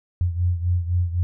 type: beating tone pair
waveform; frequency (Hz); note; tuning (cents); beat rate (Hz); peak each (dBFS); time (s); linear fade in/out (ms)
sine; 87.31 / 91.21; F2 / F#2; 0 / -24; 3.9; -20 / -25; 0.21-1.23; 0
effects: none